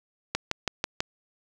click train, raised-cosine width 0.2 ms, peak -8 dBFS, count 5, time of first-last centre 0.35-1.005 s, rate 6.11 Hz, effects none

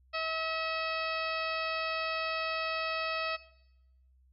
harmonic tone, 644 Hz, E5, 41 cents flat, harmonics 1 / 2 / 3 / 4 / 5 / 6 / 7 / 8, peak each -37 / -36 / -41 / -38 / -45 / -46 / -42 / -46 dBFS, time 0.13-3.37 s, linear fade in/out 20 ms, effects noise-tail reverb RT60 0.9 s tail -18 dB re dry + added 64 Hz sine -61 dBFS peak until 4.32 s

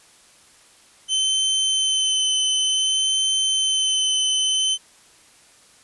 sawtooth tone with vibrato, 3067 Hz, G7, 38 cents flat, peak -15 dBFS, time 1.08-4.78 s, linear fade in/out 50 ms, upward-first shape sine, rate 0.55 Hz, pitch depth 12 cents each way, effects white hiss -52 dBFS RMS until 5.83 s + resampled to 24000 Hz

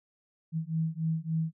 sine beating tone pair, 159.5 / 163 Hz, D#3 / E3, +43 / -19 cents, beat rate 3.5 Hz, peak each -31 dBFS, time 0.52-1.53 s, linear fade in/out 50 ms, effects none

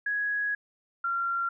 sine tone pair in turn, 1667 / 1376.5 Hz, G#6 / F6, +6 / -25 cents, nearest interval minor third, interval 331 cents, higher first, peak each -26 dBFS, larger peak neither, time 0.06-0.55 / 1.04-1.49 s, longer first, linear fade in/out 5 ms, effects none

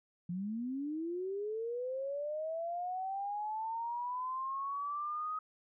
sine linear sweep, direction up, 169.1 to 1263 Hz, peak -35 dBFS, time 0.29-5.39 s, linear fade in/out 5 ms, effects none

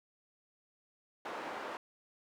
white band-pass noise, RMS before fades -42 dBFS, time 1.25-1.77 s, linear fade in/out 2 ms, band 350 to 1100 Hz, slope 12 dB/octave, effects none

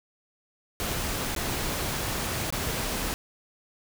pink noise with dropouts, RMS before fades -30 dBFS, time 0.8-3.14 s, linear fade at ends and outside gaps 0 ms, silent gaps 1.35-1.363 / 2.504-2.525 s, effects none

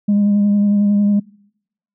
sine tone with vibrato, 204.4 Hz, G#3, 27 cents flat, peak -9 dBFS, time 0.08-1.2 s, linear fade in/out 10 ms, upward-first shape sine, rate 11 Hz, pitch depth 20 cents each way, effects noise-tail reverb RT60 0.8 s tail -26 dB re dry + tanh soft clip ceiling -9 dBFS

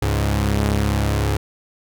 sawtooth tone pair together, 69.48 / 103.83 Hz, C#2 / G#2, +5 / 0 cents, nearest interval perfect fifth, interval 695 cents, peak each -16 dBFS, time 0.02-1.37 s, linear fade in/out 5 ms, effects none

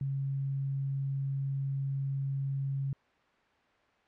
sine tone, 137 Hz, C#3, 20 cents flat, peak -30 dBFS, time 0.01-2.93 s, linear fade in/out 2 ms, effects white hiss -66 dBFS RMS until 4.07 s + low-pass 2000 Hz 12 dB/octave

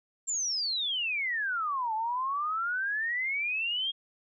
sine exponential two-way sweep, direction down then up, 7459 to 859 to 3283 Hz, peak -28 dBFS, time 0.27-3.92 s, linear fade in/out 20 ms, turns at 1.94 s, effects none

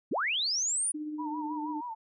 sine linear sweep, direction up, 138.59 to 9840 Hz, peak -27 dBFS, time 0.11-0.92 s, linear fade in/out 10 ms
sine tone with tremolo, 302.9 Hz, D#4, 46 cents flat, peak -32 dBFS, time 0.94-1.81 s, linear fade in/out 10 ms, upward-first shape triangle, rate 16 Hz, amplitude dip 40%
sine tone with vibrato, 932.3 Hz, A#5, in tune, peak -35 dBFS, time 1.18-1.95 s, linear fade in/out 20 ms, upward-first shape sine, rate 6.3 Hz, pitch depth 95 cents each way
effects none

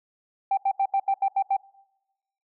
sine tone bursts, 784 Hz, G5, in tune, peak -18 dBFS, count 8, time 0.51-1.567 s, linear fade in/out 5 ms, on 63 ms, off 79 ms, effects noise-tail reverb RT60 1.0 s tail -25 dB re dry + tanh soft clip ceiling -16 dBFS

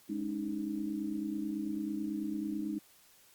sine chord, Ab suspended fourth, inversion none, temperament equal with one note detuned, 207.7 / 282 / 311.1 Hz, Ab3 / Db4 / Eb4, 0 / +30 / 0 cents, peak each -38 / -40 / -36 dBFS, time 0.09-2.79 s, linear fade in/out 10 ms, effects white hiss -62 dBFS RMS until 3.34 s + Opus 48 kbps

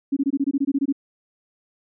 sine tone bursts, 277.2 Hz, C#4, in tune, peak -17 dBFS, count 12, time 0.12-0.926 s, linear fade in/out 10 ms, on 47 ms, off 22 ms, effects none

